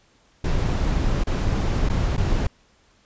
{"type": "noise with dropouts", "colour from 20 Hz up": "brown", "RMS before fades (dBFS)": -21, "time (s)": [0.44, 2.47], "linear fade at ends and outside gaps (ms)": 5, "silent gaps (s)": [[1.238, 1.269], [1.889, 1.897], [2.167, 2.177]], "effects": ["pink hiss -59 dBFS RMS until 3.05 s", "resampled to 16000 Hz"]}